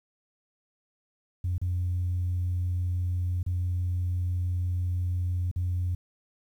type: tone with dropouts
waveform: sine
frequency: 89.4 Hz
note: F2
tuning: 41 cents sharp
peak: -24 dBFS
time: 1.44-5.95 s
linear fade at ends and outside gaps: 5 ms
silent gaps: 1.581-1.615 / 3.43-3.463 / 5.514-5.56 s
effects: tanh soft clip ceiling -22 dBFS + 10-bit